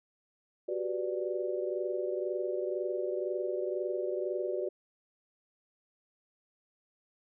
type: chord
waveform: sine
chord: G major seventh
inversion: third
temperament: equal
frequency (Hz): 370 / 392 / 493.9 / 587.3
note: F#4 / G4 / B4 / D5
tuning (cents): 0 / 0 / 0 / 0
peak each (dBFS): -34 / -39 / -38 / -36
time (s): 0.68-4.69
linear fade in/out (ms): 10
effects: none